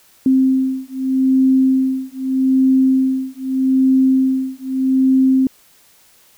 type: beating tone pair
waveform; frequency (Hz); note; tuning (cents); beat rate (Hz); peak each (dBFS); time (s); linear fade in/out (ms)
sine; 262.5 / 263.31; C4 / C4; +6 / +11; 0.81; -15; 0.26-5.47; 2
effects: white hiss -51 dBFS RMS until 6.37 s